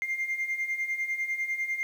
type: beating tone pair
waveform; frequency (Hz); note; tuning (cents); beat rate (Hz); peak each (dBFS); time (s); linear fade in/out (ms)
sine; 2100 / 2110; C7 / C7; +6 / +14; 10; -33 / -28; 0.02-1.83; 0
effects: tanh soft clip ceiling -24 dBFS + 9-bit